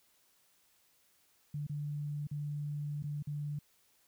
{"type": "tone with dropouts", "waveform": "sine", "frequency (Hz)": 146.83, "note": "D3", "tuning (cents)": 0, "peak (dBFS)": -35, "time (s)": [1.54, 3.59], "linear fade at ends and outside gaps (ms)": 5, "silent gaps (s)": [[1.668, 1.695], [2.271, 2.312], [3.026, 3.038], [3.226, 3.271]], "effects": ["white hiss -70 dBFS RMS until 4.07 s"]}